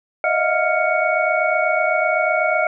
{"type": "tone cluster", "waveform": "sine", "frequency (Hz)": [615, 643, 716, 1395, 2227], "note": ["D#5", "E5", "F5", "F6", "C#7"], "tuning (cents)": [-20, -43, 43, -2, 7], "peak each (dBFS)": -22, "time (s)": [0.24, 2.67], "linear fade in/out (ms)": 2, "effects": []}